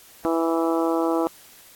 harmonic tone, 164.81 Hz, E3, in tune, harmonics 2 / 3 / 4 / 5 / 6 / 7 / 8, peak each -22 / -26 / -28 / -30 / -32 / -33 / -34 dBFS, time 0.25-1.27 s, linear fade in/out 0 ms, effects white hiss -49 dBFS RMS until 1.75 s + AAC 64 kbps

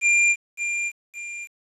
square tone with echo, 2392 Hz, D7, 31 cents sharp, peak -16 dBFS, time 0.01-0.36 s, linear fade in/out 50 ms, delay 560 ms, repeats 2, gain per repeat -8 dB, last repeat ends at 1.48 s, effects resampled to 24000 Hz + 8-bit

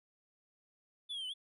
triangle exponential two-way sweep, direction down then up, 3525 to 2960 to 3525 Hz, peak -37 dBFS, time 1.09-1.34 s, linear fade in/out 20 ms, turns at 1.28 s, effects resampled to 32000 Hz

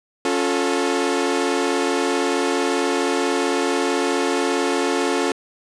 sawtooth chord, Db augmented, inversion none, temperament equal with one note detuned, 277.2 / 355.5 / 440 Hz, Db4 / F4 / A4, 0 / +31 / 0 cents, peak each -19 dBFS, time 0.25-5.32 s, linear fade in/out 2 ms, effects resampled to 22050 Hz + 8-bit

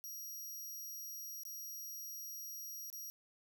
10% pulse tone with dropouts, 5720 Hz, F8, 41 cents sharp, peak -39 dBFS, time 0.04-3.1 s, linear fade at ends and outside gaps 0 ms, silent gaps 1.434-1.452 / 2.901-2.928 s, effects none

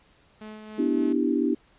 sawtooth tone with tremolo, 214.9 Hz, A3, 41 cents flat, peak -34 dBFS, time 0.41-1.13 s, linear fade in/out 5 ms, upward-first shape sine, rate 3.5 Hz, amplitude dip 35%
sine chord, E minor seventh, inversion second, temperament equal, 246.9 / 293.7 / 329.6 / 392 Hz, B3 / D4 / E4 / G4, 0 / 0 / 0 / 0 cents, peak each -26 / -25 / -27 / -29 dBFS, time 0.78-1.55 s, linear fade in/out 10 ms
effects pink hiss -60 dBFS RMS until 1.78 s + resampled to 8000 Hz

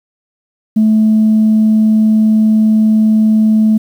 sine tone, 217.5 Hz, A3, 20 cents flat, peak -5 dBFS, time 0.76-3.78 s, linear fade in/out 10 ms, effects tanh soft clip ceiling -3 dBFS + 7-bit

